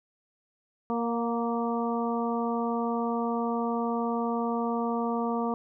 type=harmonic tone with a mistuned harmonic; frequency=233.1 Hz; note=A#3; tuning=in tune; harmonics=1 / 2 / 3 / 4 / 5; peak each=-29 / -32 / -34 / -35 / -36 dBFS; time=0.9-5.54 s; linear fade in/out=0 ms; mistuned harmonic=3; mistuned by=+19 cents; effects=none